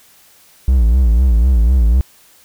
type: tone with vibrato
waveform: triangle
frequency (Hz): 60.2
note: B1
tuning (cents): -44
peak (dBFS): -6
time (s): 0.68-2.01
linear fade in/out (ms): 0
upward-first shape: sine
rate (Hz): 4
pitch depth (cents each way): 160
effects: white hiss -48 dBFS RMS until 2.44 s